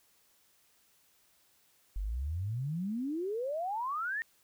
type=exponential sweep; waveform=sine; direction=up; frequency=44.23 to 1864.7 Hz; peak=-32 dBFS; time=1.96-4.22 s; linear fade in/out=0 ms; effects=white hiss -68 dBFS RMS until 4.43 s